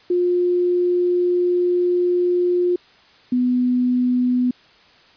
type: tone pair in turn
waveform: sine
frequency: 355.3 / 248.9 Hz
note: F4 / B3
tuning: +30 / +14 cents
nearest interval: tritone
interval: 616 cents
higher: first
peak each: -15 dBFS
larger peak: neither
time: 0.1-2.76 / 3.32-4.51 s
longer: first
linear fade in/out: 5 ms
effects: white hiss -51 dBFS RMS until 5.16 s + resampled to 11025 Hz